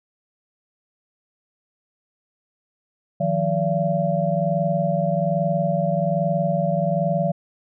sine tone cluster, 157.3 / 178.5 / 575 / 680 Hz, D#3 / F3 / D5 / F5, +19 / +38 / -37 / -46 cents, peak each -24 dBFS, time 3.2-7.32 s, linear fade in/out 10 ms, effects none

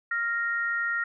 sine tone pair together, 1396.9 / 1864.7 Hz, F6 / A#6, 0 / 0 cents, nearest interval perfect fourth, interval 500 cents, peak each -28 dBFS, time 0.11-1.04 s, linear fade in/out 5 ms, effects none

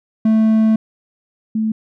triangle / sine tone pair in turn, 219.9 / 219.1 Hz, A3 / A3, -1 / -7 cents, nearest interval unison, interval 6 cents, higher first, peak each -8 / -15 dBFS, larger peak first, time 0.25-0.76 / 1.55-1.72 s, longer first, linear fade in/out 5 ms, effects none

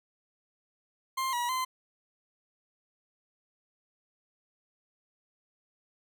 40% pulse tone with pitch steps, 1054 / 963 / 1032 Hz, C6 / B5 / C6, +12 / -44 / -24 cents, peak -28 dBFS, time 1.17-1.65 s, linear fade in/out 10 ms, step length 160 ms, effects none

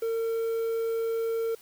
triangle tone with quantisation, 455 Hz, A#4, 42 cents flat, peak -24 dBFS, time 0.02-1.55 s, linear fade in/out 5 ms, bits 8, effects white hiss -55 dBFS RMS until 1.61 s

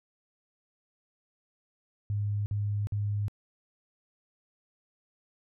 sine tone bursts, 103 Hz, G#2, 14 cents flat, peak -27 dBFS, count 3, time 2.1-3.282 s, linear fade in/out 0 ms, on 360 ms, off 51 ms, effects none

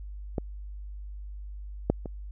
clicks, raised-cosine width 2 ms, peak -15 / -8 / -22 dBFS, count 3, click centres 0.382 / 1.9 / 2.058 s, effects added 50 Hz sine -37 dBFS peak until 2.31 s

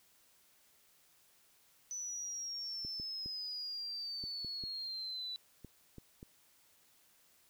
sine exponential sweep, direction down, 6000 to 3951 Hz, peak -39 dBFS, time 1.91-5.36 s, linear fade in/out 0 ms
clicks, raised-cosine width 3 ms, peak -36 dBFS, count 9, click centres 2.849 / 2.999 / 3.26 / 4.239 / 4.447 / 4.638 / 5.647 / 5.983 / 6.229 s
effects white hiss -68 dBFS RMS until 7.49 s

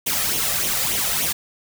white noise with flanger, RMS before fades -22 dBFS, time 0.06-1.33 s, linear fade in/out 10 ms, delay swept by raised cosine 0.31 to 1.61 ms, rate 3.4 Hz, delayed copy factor +0.65, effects none

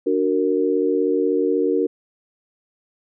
sine chord, D augmented, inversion none, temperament equal with one note detuned, 293.7 / 370 / 462.1 Hz, D4 / F#4 / A#4, 0 / 0 / -15 cents, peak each -22 / -21 / -20 dBFS, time 0.06-1.87 s, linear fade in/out 10 ms, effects none

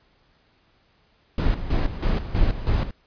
brown noise with tremolo, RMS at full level -20 dBFS, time 1.38-2.91 s, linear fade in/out 2 ms, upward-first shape square, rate 3.1 Hz, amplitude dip 70%, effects pink hiss -62 dBFS RMS until 3.06 s + resampled to 11025 Hz

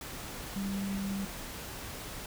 sine tone in noise, 196.5 Hz, G3, 4 cents sharp, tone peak -32 dBFS, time 0.56-1.25 s, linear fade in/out 2 ms, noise pink, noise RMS -42 dBFS, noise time 0.01-2.26 s, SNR +7 dB, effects none

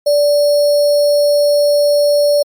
sine tone with sample-and-hold, 582 Hz, D5, 16 cents flat, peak -8 dBFS, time 0.06-2.43 s, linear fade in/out 10 ms, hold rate 4900 Hz, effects MP3 96 kbps

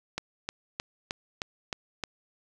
click train, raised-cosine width 0.2 ms, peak -14 dBFS, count 7, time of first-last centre 0.18-2.038 s, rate 3.23 Hz, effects none

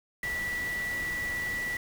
sine tone in noise, 1955 Hz, B6, 18 cents flat, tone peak -30 dBFS, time 0.23-1.77 s, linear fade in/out 2 ms, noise pink, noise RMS -41 dBFS, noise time 0.23-1.77 s, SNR +8 dB, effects none

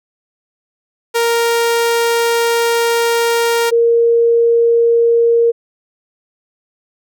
sawtooth / sine tone pair in turn, 466.2 / 466.2 Hz, A#4 / A#4, 0 / 0 cents, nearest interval unison, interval 0 cents, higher neither, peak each -8 dBFS, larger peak neither, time 1.14-3.71 / 3.71-5.52 s, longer first, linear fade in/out 20 ms, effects none

